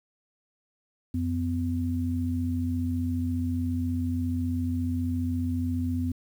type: tone pair together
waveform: sine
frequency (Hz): 89 / 252.4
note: F2 / B3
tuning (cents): +33 / +38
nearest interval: octave + tritone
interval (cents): 1805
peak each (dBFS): -28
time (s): 1.14-6.12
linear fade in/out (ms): 5
effects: 9-bit